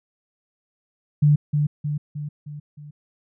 sine tone with echo, 147.8 Hz, D3, 11 cents sharp, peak -12 dBFS, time 1.22-1.36 s, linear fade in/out 10 ms, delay 310 ms, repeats 5, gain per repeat -5 dB, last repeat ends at 2.91 s, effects none

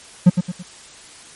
triangle tone with echo, 178.8 Hz, F3, 41 cents sharp, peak -3 dBFS, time 0.26-0.3 s, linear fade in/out 10 ms, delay 110 ms, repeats 3, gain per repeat -8 dB, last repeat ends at 0.63 s, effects white hiss -42 dBFS RMS until 1.35 s + MP3 48 kbps

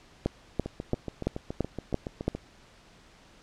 two click trains, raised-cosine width 2 ms, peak -12 / -20 dBFS, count 7 / 13, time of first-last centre 0.26-2.28 / 0.66-2.35 s, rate 2.97 / 7.1 Hz, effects pink hiss -56 dBFS RMS until 3.42 s + low-pass 6000 Hz 12 dB/octave

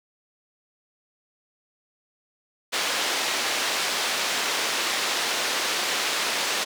white band-pass noise, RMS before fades -26 dBFS, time 2.72-6.65 s, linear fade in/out 20 ms, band 340 to 4700 Hz, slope 12 dB/octave, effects none

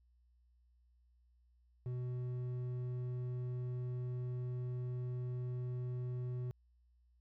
sine tone with hard clipping, 124.4 Hz, B2, 13 cents sharp, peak -39 dBFS, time 1.86-6.51 s, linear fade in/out 0 ms, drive 6 dB, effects added 60 Hz sine -67 dBFS peak until 7.2 s

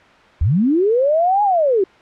sine linear two-way sweep, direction up then down, 63 to 843 to 359.9 Hz, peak -12 dBFS, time 0.41-1.84 s, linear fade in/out 5 ms, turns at 1.43 s, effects white hiss -46 dBFS RMS until 2.01 s + low-pass 2000 Hz 12 dB/octave

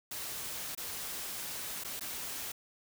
white noise with dropouts, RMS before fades -40 dBFS, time 0.11-2.52 s, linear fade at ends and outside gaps 5 ms, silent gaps 0.751-0.775 / 1.838-1.846 / 1.996-2.008 s, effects none

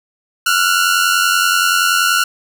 sawtooth tone pair together, 1367.5 / 1458 Hz, F6 / F#6, -37 / -26 cents, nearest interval minor second, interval 111 cents, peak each -11 dBFS, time 0.46-2.24 s, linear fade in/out 5 ms, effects none

